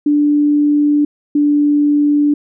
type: tone pair in turn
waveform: sine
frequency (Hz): 293.7 / 292.6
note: D4 / D4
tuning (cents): 0 / -6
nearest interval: unison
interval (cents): 6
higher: first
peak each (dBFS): -9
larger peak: neither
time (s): 0.06-1.05 / 1.35-2.34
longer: neither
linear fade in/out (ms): 5
effects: none